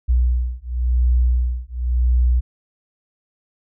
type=beating tone pair; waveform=sine; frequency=60.8 / 61.74 Hz; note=B1 / B1; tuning=-26 / 0 cents; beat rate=0.94 Hz; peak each=-18 dBFS; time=0.08-2.41 s; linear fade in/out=20 ms; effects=none